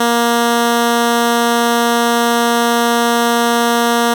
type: tone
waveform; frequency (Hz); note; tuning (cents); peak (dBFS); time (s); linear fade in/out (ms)
10% pulse; 235.4; A#3; +17; -3; 0-4.14; 5
effects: none